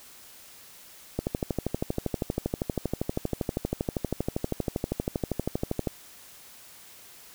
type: click train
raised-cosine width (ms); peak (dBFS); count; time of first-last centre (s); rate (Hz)
2; -13; 60; 1.19-5.873; 12.6
effects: white hiss -50 dBFS RMS until 7.34 s